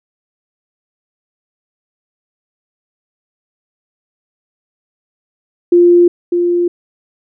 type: tone with echo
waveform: sine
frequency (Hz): 349.2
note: F4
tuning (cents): 0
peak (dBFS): -4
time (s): 5.72-6.08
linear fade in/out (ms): 5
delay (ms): 600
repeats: 1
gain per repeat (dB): -6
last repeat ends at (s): 6.68
effects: none